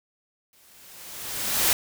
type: noise with exponential growth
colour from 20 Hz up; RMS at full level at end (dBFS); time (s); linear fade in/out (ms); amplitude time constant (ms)
white; -19; 0.53-1.73; 1; 260
effects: none